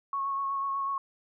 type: tone with vibrato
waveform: sine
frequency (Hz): 1100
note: C#6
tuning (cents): -14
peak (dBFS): -28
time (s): 0.13-0.98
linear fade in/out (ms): 2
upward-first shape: sine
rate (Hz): 8.1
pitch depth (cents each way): 18
effects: none